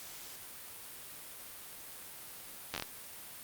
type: slowing click train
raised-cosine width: 0.2 ms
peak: -18 dBFS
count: 6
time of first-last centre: 2.74-2.824 s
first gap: 10 ms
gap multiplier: 1.26
effects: white hiss -48 dBFS RMS until 3.43 s + Opus 48 kbps